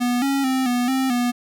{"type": "tone with pitch steps", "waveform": "square", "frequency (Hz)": [244.3, 275.4, 261.4, 244.7, 263.6, 243.4], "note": ["B3", "C#4", "C4", "B3", "C4", "B3"], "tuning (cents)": [-19, -11, -1, -16, 13, -25], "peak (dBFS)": -19, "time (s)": [0, 1.32], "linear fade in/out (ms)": 20, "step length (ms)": 220, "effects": []}